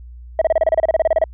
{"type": "tone bursts", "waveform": "sine", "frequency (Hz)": 643, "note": "E5", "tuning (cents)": -43, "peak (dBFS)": -8, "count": 16, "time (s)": [0.39, 1.24], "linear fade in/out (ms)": 2, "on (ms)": 25, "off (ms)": 30, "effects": ["tanh soft clip ceiling -9 dBFS", "added 60 Hz sine -34 dBFS peak until 1.33 s"]}